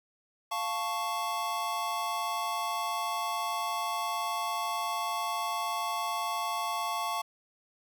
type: chord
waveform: square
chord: F augmented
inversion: none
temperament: equal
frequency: 698.5 / 880 / 1108.7 Hz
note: F5 / A5 / C#6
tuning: 0 / 0 / 0 cents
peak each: -37 / -36 / -34 dBFS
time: 0.51-7.22 s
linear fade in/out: 10 ms
effects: 10-bit